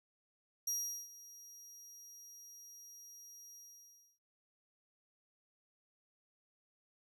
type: tone with ADSR envelope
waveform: 35% pulse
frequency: 5700 Hz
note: F8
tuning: 34 cents sharp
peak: -31 dBFS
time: 0.67-4.19 s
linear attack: 6 ms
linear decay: 400 ms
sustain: -19 dB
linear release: 630 ms
effects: none